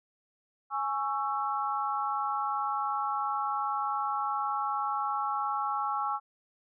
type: chord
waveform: sine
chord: C# minor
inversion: second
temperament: just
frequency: 831.5 / 1108.7 / 1330.5 Hz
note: G#5 / C#6 / E6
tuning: +2 / 0 / +16 cents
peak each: -32 / -33 / -33 dBFS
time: 0.7-6.2 s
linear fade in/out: 50 ms
effects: none